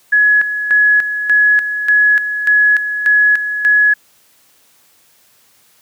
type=tone with tremolo; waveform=sine; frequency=1688 Hz; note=G#6; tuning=28 cents sharp; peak=-7 dBFS; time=0.12-3.94 s; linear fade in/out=10 ms; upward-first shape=square; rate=1.7 Hz; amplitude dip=65%; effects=white hiss -52 dBFS RMS until 5.81 s + high-pass 80 Hz 12 dB/octave

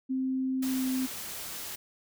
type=tone with pitch glide; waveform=sine; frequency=261.6 to 259.2 Hz; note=C4 to C4; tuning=0 to -16 cents; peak=-27 dBFS; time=0.09-1.07 s; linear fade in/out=20 ms; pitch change=-16 cents; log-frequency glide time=0.67-0.86 s
type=noise; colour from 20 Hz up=white; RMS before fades=-39 dBFS; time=0.62-1.76 s; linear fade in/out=10 ms
effects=none

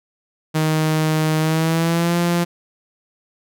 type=tone with pitch glide; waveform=sawtooth; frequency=156.5 to 172.65 Hz; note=D#3 to F3; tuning=+10 to -20 cents; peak=-12 dBFS; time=0.54-2.45 s; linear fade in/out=20 ms; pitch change=+170 cents; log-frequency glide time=1.39-2.16 s; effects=none

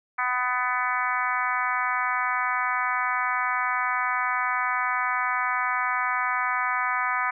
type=harmonic tone; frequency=250 Hz; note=B3; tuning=21 cents sharp; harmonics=3 / 4 / 5 / 6 / 7 / 8 / 9; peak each=-33 / -29 / -28 / -31 / -32 / -33 / -32 dBFS; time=0.18-7.31 s; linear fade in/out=10 ms; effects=none

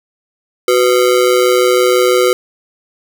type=ring-modulated tone; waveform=square; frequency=434 Hz; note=A4; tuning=24 cents flat; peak=-6 dBFS; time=0.68-2.33 s; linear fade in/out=0 ms; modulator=63 Hz; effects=none

